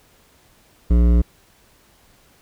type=tone with hard clipping; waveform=sine; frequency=59 Hz; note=A#1; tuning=22 cents sharp; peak=-13 dBFS; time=0.9-1.22 s; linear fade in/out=10 ms; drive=13 dB; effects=pink hiss -55 dBFS RMS until 2.41 s